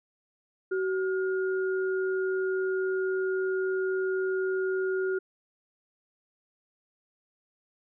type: tone pair together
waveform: sine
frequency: 377.7 / 1426 Hz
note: F#4 / F6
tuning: +36 / +36 cents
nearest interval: octave + major seventh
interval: 2300 cents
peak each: -26 / -35 dBFS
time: 0.71-5.19 s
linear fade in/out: 10 ms
effects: none